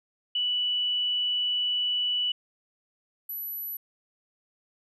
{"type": "tone pair in turn", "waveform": "sine", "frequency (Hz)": [2960, 11840], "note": ["F#7", "F#9"], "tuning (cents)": [0, 0], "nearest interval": "2 octaves", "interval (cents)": 2400, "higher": "second", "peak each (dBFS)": [-24, -32], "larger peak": "first", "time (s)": [[0.35, 2.32], [3.29, 3.77]], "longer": "first", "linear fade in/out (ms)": 5, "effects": []}